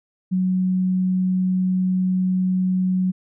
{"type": "tone", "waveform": "sine", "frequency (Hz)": 185, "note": "F#3", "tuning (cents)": 0, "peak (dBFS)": -17, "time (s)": [0.31, 3.12], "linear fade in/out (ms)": 20, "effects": []}